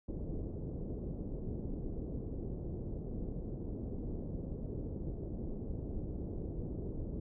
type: low-pass noise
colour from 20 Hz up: pink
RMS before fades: -40 dBFS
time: 0.08-7.2 s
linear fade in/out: 5 ms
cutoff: 450 Hz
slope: 24 dB/octave
effects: none